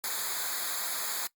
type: noise with comb filter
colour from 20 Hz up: white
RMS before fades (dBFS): -33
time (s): 0.04-1.27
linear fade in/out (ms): 0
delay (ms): 0.35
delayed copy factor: -0.95
effects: noise-tail reverb RT60 0.1 s tail -20 dB re dry + Opus 48 kbps